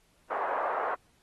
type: band-pass noise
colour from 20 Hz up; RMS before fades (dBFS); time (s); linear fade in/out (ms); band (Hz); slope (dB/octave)
pink; -31; 0.3-0.95; 10; 580 to 1300; 24
effects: pink hiss -67 dBFS RMS until 1.22 s + AAC 32 kbps